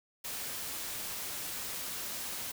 white noise, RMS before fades -39 dBFS, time 0.24-2.52 s, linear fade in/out 10 ms, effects none

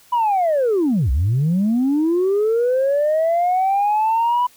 sine linear two-way sweep, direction down then up, 993 to 58.8 to 993 Hz, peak -13 dBFS, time 0.12-4.47 s, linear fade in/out 10 ms, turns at 1.11 s, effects tanh soft clip ceiling -12 dBFS + white hiss -51 dBFS RMS until 4.56 s

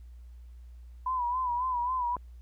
sine tone with vibrato, 994 Hz, B5, 11 cents sharp, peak -27 dBFS, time 1.06-2.16 s, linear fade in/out 5 ms, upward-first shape sine, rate 3.7 Hz, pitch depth 70 cents each way
click, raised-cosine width 1 ms, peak -27 dBFS, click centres 2.167 s
effects added 60 Hz sine -45 dBFS peak until 2.41 s + pink hiss -72 dBFS RMS until 2.41 s

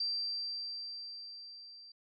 sine tone with level ramp, 4699 Hz, D8, in tune, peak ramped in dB -31 to -51 dBFS, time 0-1.92 s, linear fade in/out 5 ms, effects none

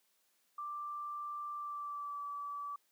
sine tone with pitch glide, 1178 to 1152.4 Hz, D6 to D6, +5 to -33 cents, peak -39 dBFS, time 0.58-2.76 s, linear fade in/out 5 ms, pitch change -38 cents, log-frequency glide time 1.54-2.24 s, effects white hiss -75 dBFS RMS until 2.91 s + high-pass 200 Hz 12 dB/octave

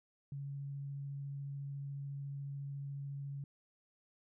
sine tone with vibrato, 140 Hz, C#3, 18 cents sharp, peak -40 dBFS, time 0.32-3.44 s, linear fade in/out 2 ms, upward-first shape triangle, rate 14 Hz, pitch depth 9 cents each way, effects none

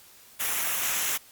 white noise with comb filter, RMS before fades -27 dBFS, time 0.39-1.18 s, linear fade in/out 20 ms, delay 0.22 ms, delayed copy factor -0.6, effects white hiss -53 dBFS RMS until 1.31 s + Opus 48 kbps

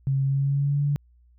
sine tone with pitch glide, 135.9 to 143.9 Hz, C#3 to D3, -34 to -35 cents, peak -20 dBFS, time 0.07-0.96 s, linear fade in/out 0 ms, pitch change +99 cents, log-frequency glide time 0.24-0.82 s, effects added 60 Hz sine -54 dBFS peak until 1.38 s

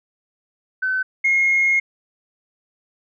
sine tone pair in turn, 1521 / 2151 Hz, F#6 / C7, +47 / +47 cents, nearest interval tritone, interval 600 cents, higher second, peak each -18 / -13 dBFS, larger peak second, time 0.82-1.03 / 1.24-1.8 s, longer second, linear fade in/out 10 ms, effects tanh soft clip ceiling -10 dBFS

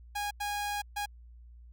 sawtooth tone bursts at uneven times, 822 Hz, G#5, 18 cents flat, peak -28 dBFS, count 3, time 0.15-0.31 / 0.4-0.82 / 0.96-1.06 s, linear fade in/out 10 ms, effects added 59 Hz sine -49 dBFS peak until 1.72 s

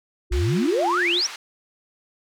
sine tone with vibrato, 351.2 Hz, F4, 10 cents sharp, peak -25 dBFS, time 0.3-1.22 s, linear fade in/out 50 ms, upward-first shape sine, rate 4.7 Hz, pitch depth 39 cents each way
sine exponential sweep, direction up, 51.8 to 6000 Hz, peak -19 dBFS, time 0.31-1.27 s, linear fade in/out 10 ms
pink band-pass noise, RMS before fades -37 dBFS, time 0.32-1.36 s, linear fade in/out 2 ms, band 1200 to 5500 Hz, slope 12 dB/octave
effects none

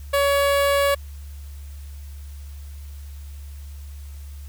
sawtooth tone with notch filter, 563 Hz, C#5, 27 cents sharp, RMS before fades -19 dBFS, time 0.13-0.95 s, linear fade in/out 10 ms, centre 6000 Hz, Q 1.5, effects added 71 Hz sine -34 dBFS peak until 4.48 s + white hiss -52 dBFS RMS until 4.48 s

